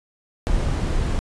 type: noise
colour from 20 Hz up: brown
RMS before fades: -21 dBFS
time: 0.47-1.19 s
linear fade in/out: 0 ms
effects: resampled to 22050 Hz